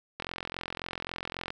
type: click train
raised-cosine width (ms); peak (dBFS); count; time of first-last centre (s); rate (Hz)
0.3; -18; 58; 0.2-1.504; 43.7
effects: none